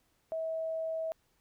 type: tone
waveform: sine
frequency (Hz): 646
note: E5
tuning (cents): -35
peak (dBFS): -32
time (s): 0.32-1.12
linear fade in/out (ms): 0
effects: pink hiss -73 dBFS RMS until 1.4 s